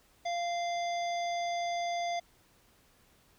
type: harmonic tone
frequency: 693 Hz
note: F5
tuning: 14 cents flat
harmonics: 1 / 3 / 5 / 7 / 9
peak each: -31 / -41 / -45 / -48 / -50 dBFS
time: 0.25-2.2 s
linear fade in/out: 10 ms
effects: pink hiss -65 dBFS RMS until 3.38 s